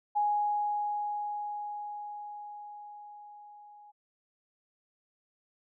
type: tone with level ramp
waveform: sine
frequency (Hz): 830.6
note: G#5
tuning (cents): 0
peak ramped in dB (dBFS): -24 to -51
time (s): 0.15-3.92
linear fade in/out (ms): 20
effects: none